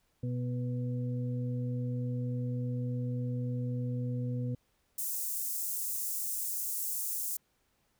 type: harmonic tone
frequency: 123.47 Hz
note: B2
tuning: in tune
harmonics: 1 / 2 / 4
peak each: -32 / -38 / -44 dBFS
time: 0.23-4.55 s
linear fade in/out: 5 ms
type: high-pass noise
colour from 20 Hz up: white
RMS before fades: -35 dBFS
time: 4.98-7.37 s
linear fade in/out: 5 ms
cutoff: 7000 Hz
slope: 24 dB/octave
effects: pink hiss -74 dBFS RMS until 7.99 s